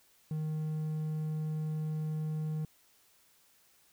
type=tone; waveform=triangle; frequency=155.2 Hz; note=D#3; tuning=4 cents flat; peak=-30 dBFS; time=0.31-2.65 s; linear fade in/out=2 ms; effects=white hiss -66 dBFS RMS until 3.92 s